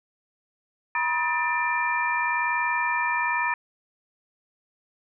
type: tone cluster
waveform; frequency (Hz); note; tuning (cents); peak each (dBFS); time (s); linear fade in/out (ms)
sine; 962 / 1043 / 1260 / 1782 / 2379; B5 / C6 / D#6 / A6 / D7; -46 / -6 / +21 / +22 / +22; -26 / -35 / -33 / -27 / -29; 0.95-3.54; 2
effects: none